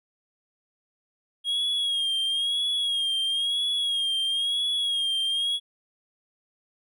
triangle tone with vibrato, 3273 Hz, G#7, 26 cents flat, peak -22 dBFS, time 1.44-5.6 s, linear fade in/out 50 ms, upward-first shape sine, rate 1 Hz, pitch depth 57 cents each way, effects none

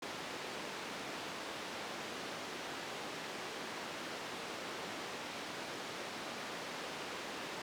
pink band-pass noise, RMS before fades -44 dBFS, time 0.02-7.62 s, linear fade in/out 5 ms, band 280 to 4800 Hz, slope 12 dB/octave, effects none

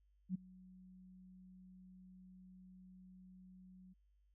sine tone with ADSR envelope, 185 Hz, F#3, in tune, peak -34 dBFS, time 0.29-3.94 s, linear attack 57 ms, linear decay 11 ms, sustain -23 dB, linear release 19 ms, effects added 50 Hz sine -70 dBFS peak until 4.34 s

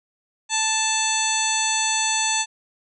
harmonic tone, 880 Hz, A5, in tune, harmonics 1 / 2 / 3 / 4 / 5 / 7 / 8 / 9, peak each -26 / -31 / -27 / -28 / -30 / -26 / -31 / -27 dBFS, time 0.49-2.46 s, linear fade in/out 50 ms, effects none

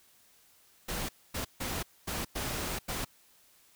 pink noise bursts at uneven times, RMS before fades -35 dBFS, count 6, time 0.88-1.09 / 1.34-1.45 / 1.6-1.83 / 2.07-2.25 / 2.35-2.79 / 2.88-3.05 s, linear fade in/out 10 ms, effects white hiss -63 dBFS RMS until 3.75 s

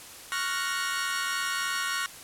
sawtooth chord, Gb major seventh, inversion second, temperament equal, 1108.7 / 1396.9 / 1480 / 1864.7 Hz, Db6 / F6 / Gb6 / Bb6, 0 / 0 / 0 / 0 cents, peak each -30 dBFS, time 0.32-2.06 s, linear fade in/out 0 ms, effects white hiss -45 dBFS RMS until 2.23 s + low-pass 12000 Hz 12 dB/octave

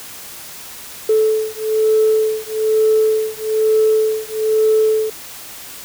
sine beating tone pair, 435.2 / 436.3 Hz, A4 / A4, -19 / -15 cents, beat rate 1.1 Hz, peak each -15 dBFS, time 1.09-5.1 s, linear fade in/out 5 ms, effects tanh soft clip ceiling -5 dBFS + white hiss -34 dBFS RMS until 5.84 s

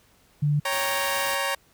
sine tone, 147 Hz, D3, 2 cents sharp, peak -19 dBFS, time 0.42-0.6 s, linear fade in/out 10 ms
15% pulse chord, G diminished, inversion second, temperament equal, 554.4 / 784 / 932.3 Hz, Db5 / G5 / Bb5, 0 / 0 / 0 cents, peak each -21 / -26 / -22 dBFS, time 0.65-1.55 s, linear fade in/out 5 ms
white noise, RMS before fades -34 dBFS, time 0.72-1.35 s, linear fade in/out 2 ms
effects pink hiss -60 dBFS RMS until 1.73 s

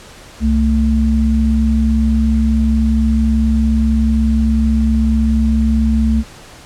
sine tone pair together, 66 / 222.3 Hz, C2 / A3, +16 / +18 cents, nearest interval octave + major sixth, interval 2102 cents, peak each -13 dBFS, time 0.4-6.24 s, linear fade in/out 50 ms, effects pink hiss -38 dBFS RMS until 6.65 s + low-pass 9000 Hz 12 dB/octave

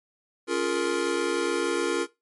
square chord, Bb minor seventh, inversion first, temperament just, 279.7 / 349.6 / 419.5 / 466.2 Hz, Db4 / F4 / Ab4 / Bb4, +16 / +2 / +17 / 0 cents, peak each -33 / -28 / -32 / -29 dBFS, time 0.47-2.07 s, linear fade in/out 50 ms, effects noise-tail reverb RT60 0.2 s tail -17 dB re dry + MP3 48 kbps

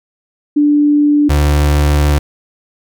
sine / 35% pulse tone pair in turn, 293.7 / 73.42 Hz, D4 / D2, 0 / 0 cents, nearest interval 2 octaves, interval 2400 cents, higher first, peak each -7 dBFS, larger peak neither, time 0.56-1.29 / 1.29-2.19 s, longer second, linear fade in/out 10 ms, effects none

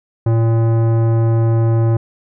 sine tone with tanh clipping, 114.1 Hz, A#2, 37 cents flat, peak -13 dBFS, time 0.26-1.97 s, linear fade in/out 5 ms, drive 16 dB, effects none

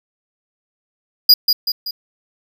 square tone with echo, 4886 Hz, D#8, 32 cents flat, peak -5 dBFS, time 1.29-1.34 s, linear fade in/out 5 ms, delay 190 ms, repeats 3, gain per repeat -6 dB, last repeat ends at 1.91 s, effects none

